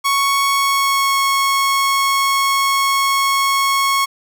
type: tone with pitch glide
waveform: sawtooth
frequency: 1108.7 to 1098.5 Hz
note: C#6 to C#6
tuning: 0 to -16 cents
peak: -10 dBFS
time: 0.04-4.06 s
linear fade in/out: 20 ms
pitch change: -16 cents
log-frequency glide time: 0.49-1.17 s
effects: none